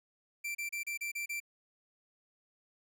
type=tone bursts; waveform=45% pulse; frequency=2349 Hz; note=D7; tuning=in tune; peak=-35 dBFS; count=7; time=0.44-1.402 s; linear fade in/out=10 ms; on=110 ms; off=32 ms; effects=none